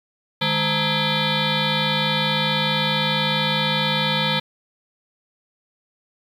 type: tone with frequency modulation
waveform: sine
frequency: 1661.2 Hz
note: G#6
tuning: in tune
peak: -17 dBFS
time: 0.41-4.4 s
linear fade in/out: 10 ms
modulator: 363 Hz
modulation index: 6.4
effects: tanh soft clip ceiling -13 dBFS + 8-bit